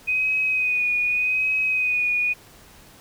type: tone with vibrato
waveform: sine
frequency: 2498 Hz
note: D#7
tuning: 6 cents sharp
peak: -19 dBFS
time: 0.07-2.34 s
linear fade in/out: 20 ms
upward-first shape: sine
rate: 0.84 Hz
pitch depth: 31 cents each way
effects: pink hiss -49 dBFS RMS until 3 s